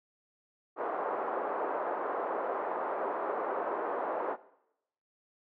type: band-pass noise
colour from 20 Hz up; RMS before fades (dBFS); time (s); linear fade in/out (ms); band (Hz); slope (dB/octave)
pink; -34; 0.76-4.37; 50; 410 to 1200; 24
effects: noise-tail reverb RT60 0.8 s tail -18 dB re dry